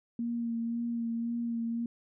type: tone with vibrato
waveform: sine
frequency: 233.1 Hz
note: A#3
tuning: in tune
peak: -30 dBFS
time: 0.19-1.86 s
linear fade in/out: 2 ms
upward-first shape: sine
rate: 1.9 Hz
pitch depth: 21 cents each way
effects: none